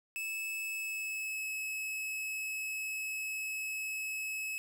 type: tone with pitch glide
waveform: 45% pulse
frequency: 2612 to 2582 Hz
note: E7 to E7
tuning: -17 to -37 cents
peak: -35 dBFS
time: 0.16-4.58 s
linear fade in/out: 0 ms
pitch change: -20 cents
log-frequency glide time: 0.61-1.47 s
effects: none